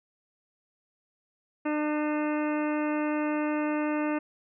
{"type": "harmonic tone with a mistuned harmonic", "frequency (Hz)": 300.9, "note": "D4", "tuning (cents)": 42, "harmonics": [1, 2, 3, 4, 5, 6, 7, 8, 9], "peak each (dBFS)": [-27, -33, -37, -39, -41, -43, -44, -45, -46], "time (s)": [1.65, 4.19], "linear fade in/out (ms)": 10, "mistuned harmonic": 8, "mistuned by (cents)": 61, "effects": []}